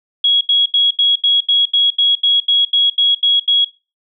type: tone bursts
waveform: sine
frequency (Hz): 3322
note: G#7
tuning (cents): 0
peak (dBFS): -9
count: 14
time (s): 0.24-3.647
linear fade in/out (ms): 5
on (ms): 170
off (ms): 79
effects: noise-tail reverb RT60 0.3 s tail -19 dB re dry